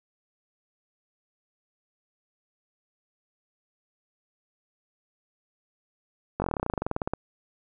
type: slowing click train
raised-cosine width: 1 ms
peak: -13 dBFS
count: 21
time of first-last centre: 6.4-7.136 s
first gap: 20 ms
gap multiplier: 1.06
effects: none